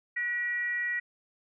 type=tone with frequency modulation; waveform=sine; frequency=1921 Hz; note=B6; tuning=48 cents flat; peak=-28 dBFS; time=0.16-1 s; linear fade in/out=10 ms; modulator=453 Hz; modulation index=0.35; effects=none